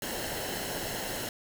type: noise with comb filter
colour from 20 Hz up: pink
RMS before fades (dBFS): -35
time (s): 0.02-1.29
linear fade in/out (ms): 2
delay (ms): 0.84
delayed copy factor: -0.6
effects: none